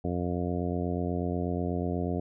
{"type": "harmonic tone", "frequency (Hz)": 88.2, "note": "F2", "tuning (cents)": 18, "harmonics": [1, 2, 3, 4, 5, 6, 7, 8], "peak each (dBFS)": [-33, -33, -34, -37, -37, -43, -40, -40], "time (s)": [0.04, 2.2], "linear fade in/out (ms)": 5, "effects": []}